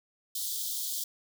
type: high-pass noise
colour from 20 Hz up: white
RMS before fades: -34 dBFS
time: 0.35-1.04 s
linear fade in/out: 5 ms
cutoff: 3200 Hz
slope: 96 dB/octave
effects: none